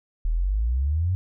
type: exponential sweep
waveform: sine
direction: up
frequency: 37.68 to 95.5 Hz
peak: -20 dBFS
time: 0.25-1.15 s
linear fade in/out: 0 ms
effects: none